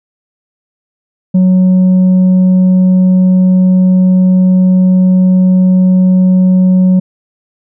sine tone with tanh clipping, 184.7 Hz, F#3, 3 cents flat, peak -5 dBFS, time 1.34-7 s, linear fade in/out 10 ms, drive 3 dB, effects none

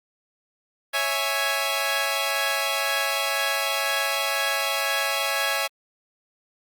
10% pulse chord, C# minor, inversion none, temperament equal, 554.4 / 659.3 / 830.6 Hz, C#5 / E5 / G#5, 0 / 0 / 0 cents, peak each -19 dBFS, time 0.93-5.68 s, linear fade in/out 20 ms, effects Opus 48 kbps

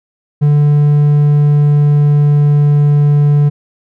triangle tone with pitch glide, 146.83 to 145.9 Hz, D3 to D3, 0 to -11 cents, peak -4 dBFS, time 0.41-3.5 s, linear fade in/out 20 ms, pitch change -11 cents, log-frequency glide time 0.91-3.15 s, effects none

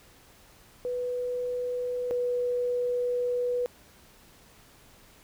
sine tone pair in turn, 493.9 / 490.5 Hz, B4 / B4, 0 / -12 cents, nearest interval unison, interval 12 cents, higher first, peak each -28 / -25 dBFS, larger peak second, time 0.85-2.11 / 2.11-3.66 s, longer second, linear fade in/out 0 ms, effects pink hiss -56 dBFS RMS until 5.23 s

